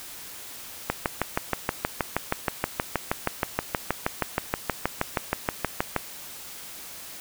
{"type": "click train", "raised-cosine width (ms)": 0.5, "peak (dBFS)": -7, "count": 33, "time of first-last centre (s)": [0.9, 5.963], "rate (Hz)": 6.32, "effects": ["white hiss -41 dBFS RMS until 7.2 s"]}